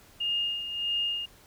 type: tone with tremolo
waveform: sine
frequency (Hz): 2833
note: F7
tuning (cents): +24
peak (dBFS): -25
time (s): 0.2-1.26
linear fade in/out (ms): 10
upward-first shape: sine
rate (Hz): 1.6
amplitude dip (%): 60
effects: pink hiss -56 dBFS RMS until 1.46 s